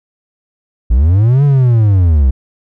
triangle linear two-way sweep, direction up then down, 51.91 to 145.7 to 61.7 Hz, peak -4 dBFS, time 0.9-2.31 s, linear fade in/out 10 ms, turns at 1.44 s, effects none

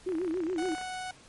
sine tone with vibrato, 344.5 Hz, F4, 24 cents flat, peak -28 dBFS, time 0.06-0.75 s, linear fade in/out 10 ms, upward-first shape sine, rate 7.1 Hz, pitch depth 160 cents each way
click train, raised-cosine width 0.5 ms, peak -29 dBFS, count 24, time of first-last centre 0.09-0.813 s, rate 31.8 Hz
sawtooth tone, 740 Hz, F#5, in tune, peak -31 dBFS, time 0.58-1.11 s, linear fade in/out 2 ms
effects pink hiss -55 dBFS RMS until 1.28 s + MP3 48 kbps

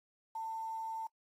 sine tone with quantisation, 894 Hz, A5, 27 cents sharp, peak -37 dBFS, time 0.35-1.07 s, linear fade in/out 5 ms, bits 10, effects noise-tail reverb RT60 0.1 s tail -25 dB re dry + AAC 48 kbps

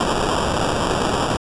white noise with sample-and-hold, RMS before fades -20 dBFS, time 0-1.37 s, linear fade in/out 5 ms, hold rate 2100 Hz, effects resampled to 22050 Hz

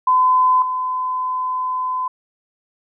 sine tone with level steps, 1017 Hz, C6, 50 cents flat, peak -11 / -19 dBFS, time 0.07-2.08 s, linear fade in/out 5 ms, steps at 0.62 s, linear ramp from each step 2 ms, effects none

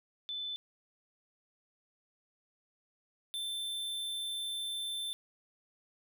sine / square tone pair in turn, 3514 / 3547 Hz, A7 / A7, -3 / +13 cents, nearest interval unison, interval 16 cents, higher second, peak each -36 / -36 dBFS, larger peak neither, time 0.29-0.56 / 3.34-5.13 s, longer second, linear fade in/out 0 ms, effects none

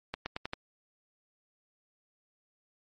accelerating click train, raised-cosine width 0.3 ms, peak -18 dBFS, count 5, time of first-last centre 0.14-0.534 s, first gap 120 ms, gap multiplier 0.87, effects MP3 48 kbps

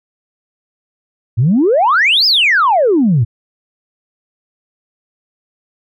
sine exponential two-way sweep, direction up then down, 103.83 to 5274 to 103.83 Hz, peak -7 dBFS, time 1.37-3.25 s, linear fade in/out 20 ms, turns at 2.26 s, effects tanh soft clip ceiling -4 dBFS

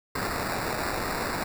white noise with sample-and-hold, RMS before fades -30 dBFS, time 0.15-1.44 s, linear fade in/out 5 ms, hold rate 3150 Hz, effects none

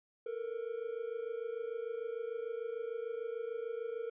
triangle tone pair together, 448.7 / 475.4 Hz, A4 / A#4, +34 / +34 cents, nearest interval minor second, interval 100 cents, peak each -38 / -38 dBFS, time 0.26-4.1 s, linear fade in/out 5 ms, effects resampled to 8000 Hz

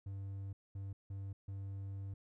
triangle tone bursts at uneven times, 98 Hz, G2, in tune, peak -39 dBFS, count 4, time 0.06-0.53 / 0.75-0.93 / 1.1-1.33 / 1.48-2.14 s, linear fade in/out 5 ms, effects none

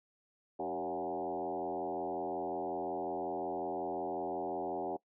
sine tone with frequency modulation, 554.4 Hz, C#5, in tune, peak -34 dBFS, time 0.59-4.97 s, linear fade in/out 10 ms, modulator 85.5 Hz, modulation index 3.2, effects noise-tail reverb RT60 0.1 s tail -22 dB re dry

